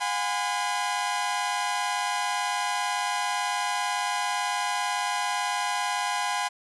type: tone cluster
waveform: sawtooth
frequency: 721 / 819 / 1012 Hz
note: F#5 / G#5 / B5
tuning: -45 / -24 / +42 cents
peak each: -29 / -25 / -26 dBFS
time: 0-6.49 s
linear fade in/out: 20 ms
effects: resampled to 24000 Hz + 9-bit